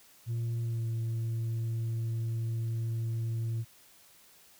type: tone with pitch glide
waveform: sine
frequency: 116.54 to 114.08 Hz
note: A#2 to A#2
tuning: 0 to -37 cents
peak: -27 dBFS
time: 0.26-3.65 s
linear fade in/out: 50 ms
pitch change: -37 cents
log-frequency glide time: 0.61-0.86 s
effects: tanh soft clip ceiling -29 dBFS + white hiss -59 dBFS RMS until 4.59 s